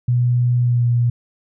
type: tone with pitch glide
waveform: sine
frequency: 122.4 to 120.02 Hz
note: B2 to B2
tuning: -15 to -49 cents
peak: -13 dBFS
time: 0.08-1.1 s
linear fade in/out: 5 ms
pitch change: -34 cents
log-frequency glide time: 0.61-0.85 s
effects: none